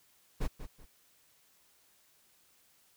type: noise with echo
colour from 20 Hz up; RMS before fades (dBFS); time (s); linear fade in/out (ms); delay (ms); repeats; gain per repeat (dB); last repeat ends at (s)
brown; -30; 0.4-0.48; 20; 190; 2; -11; 0.86
effects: white hiss -67 dBFS RMS until 2.96 s